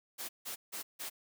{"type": "noise bursts", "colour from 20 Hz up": "white", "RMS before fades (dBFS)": -41, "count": 4, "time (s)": [0.18, 1.1], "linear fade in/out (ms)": 20, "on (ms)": 110, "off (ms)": 160, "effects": ["high-pass 200 Hz 12 dB/octave"]}